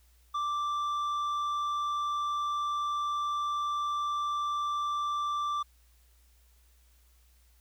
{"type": "tone with tanh clipping", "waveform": "sine", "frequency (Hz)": 1174.7, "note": "D6", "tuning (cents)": 0, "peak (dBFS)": -30, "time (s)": [0.34, 5.63], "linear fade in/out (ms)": 10, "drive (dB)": 7, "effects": ["added 60 Hz sine -60 dBFS peak until 7.6 s", "white hiss -68 dBFS RMS until 7.6 s"]}